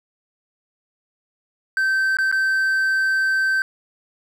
triangle tone with dropouts, 1551 Hz, G6, 19 cents flat, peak -15 dBFS, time 1.77-3.62 s, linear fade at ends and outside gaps 1 ms, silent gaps 2.17-2.186 / 2.315-2.325 s, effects none

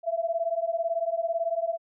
sine beating tone pair, 659.3 / 677.3 Hz, E5 / E5, 0 / +47 cents, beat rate 18 Hz, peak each -28 dBFS, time 0.03-1.78 s, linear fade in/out 50 ms, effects none

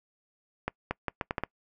accelerating click train, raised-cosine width 0.5 ms, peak -14 dBFS, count 7, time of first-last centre 0.68-1.436 s, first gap 230 ms, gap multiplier 0.75, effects noise-tail reverb RT60 0.1 s tail -25 dB re dry

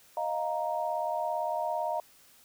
sine chord, Eb suspended second, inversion none, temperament just, 622.3 / 700 / 933.4 Hz, Eb5 / F5 / Bb5, 0 / +4 / +2 cents, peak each -33 dBFS, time 0.17-2 s, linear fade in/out 2 ms, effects white hiss -59 dBFS RMS until 2.44 s

